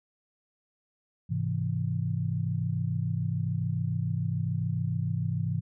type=chord; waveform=sine; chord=Ab augmented; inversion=none; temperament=equal; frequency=103.83 / 130.81 / 164.81 Hz; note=Ab2 / C3 / E3; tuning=0 / 0 / 0 cents; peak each=-31 dBFS; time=1.29-5.61 s; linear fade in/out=20 ms; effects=none